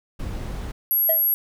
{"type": "noise", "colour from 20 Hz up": "brown", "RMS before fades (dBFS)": -30, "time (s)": [0.19, 0.72], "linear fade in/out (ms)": 10}
{"type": "tone", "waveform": "sine", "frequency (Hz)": 11530, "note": "F#9", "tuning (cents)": -46, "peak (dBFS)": -17, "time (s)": [0.91, 1.34], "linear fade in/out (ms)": 0}
{"type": "tone with exponential decay", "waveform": "triangle", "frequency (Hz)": 642, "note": "E5", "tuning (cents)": -46, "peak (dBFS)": -15, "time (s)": [1.09, 1.25], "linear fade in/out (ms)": 5, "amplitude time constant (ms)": 33}
{"effects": []}